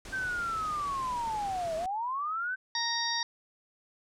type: low-pass noise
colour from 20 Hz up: pink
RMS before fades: -45 dBFS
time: 0.05-1.86 s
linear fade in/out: 2 ms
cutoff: 9200 Hz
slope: 24 dB/octave
type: linear two-way sweep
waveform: sine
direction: down then up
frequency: 1568 to 627 to 1553 Hz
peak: -30 dBFS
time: 0.12-2.56 s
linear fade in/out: 20 ms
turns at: 1.76 s
type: harmonic tone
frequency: 932.3 Hz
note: A#5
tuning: in tune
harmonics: 1 / 2 / 4 / 5 / 6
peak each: -35 / -35 / -35 / -35 / -35 dBFS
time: 2.75-3.23 s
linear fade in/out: 2 ms
effects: none